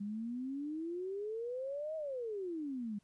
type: exponential two-way sweep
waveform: sine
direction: up then down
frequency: 198.7 to 643 to 198.7 Hz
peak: -37 dBFS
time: 0-2.99 s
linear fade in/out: 10 ms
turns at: 1.96 s
effects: pink hiss -75 dBFS RMS until 3.03 s + resampled to 24000 Hz